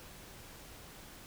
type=silence; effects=pink hiss -52 dBFS RMS until 1.26 s